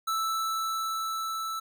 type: tone with level ramp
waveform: square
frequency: 1318.5 Hz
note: E6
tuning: in tune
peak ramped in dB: -27 to -32 dBFS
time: 0.07-1.6 s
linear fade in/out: 10 ms
effects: none